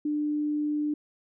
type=tone; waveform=sine; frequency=298 Hz; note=D4; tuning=25 cents sharp; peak=-25 dBFS; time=0.05-0.94 s; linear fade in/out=5 ms; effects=none